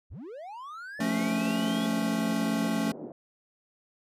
triangle linear sweep, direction up, 39 to 3437 Hz, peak -37 dBFS, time 0.1-1.87 s, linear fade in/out 20 ms
white band-pass noise, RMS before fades -41 dBFS, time 0.99-3.12 s, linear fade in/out 2 ms, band 170 to 520 Hz, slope 24 dB/octave
square chord, F augmented, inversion none, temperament equal, 174.61 / 220 / 277.2 Hz, F3 / A3 / C#4, 0 / 0 / 0 cents, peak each -35 / -29 / -32 dBFS, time 1-2.92 s, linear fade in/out 5 ms
effects resampled to 32000 Hz

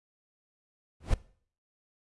brown noise with exponential growth, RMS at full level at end -21 dBFS, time 1-1.14 s, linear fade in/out 5 ms, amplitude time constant 30 ms, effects noise-tail reverb RT60 0.5 s tail -20 dB re dry + resampled to 24000 Hz

